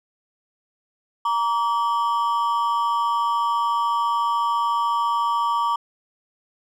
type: ring-modulated tone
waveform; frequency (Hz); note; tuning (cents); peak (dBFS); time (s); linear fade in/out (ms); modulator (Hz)
triangle; 1045; C6; -2; -14; 1.25-5.76; 5; 107
effects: none